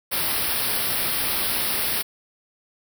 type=band-stop noise; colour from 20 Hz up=white; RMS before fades=-24 dBFS; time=0.11-2.03 s; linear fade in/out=20 ms; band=5400 to 9000 Hz; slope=96 dB/octave; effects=none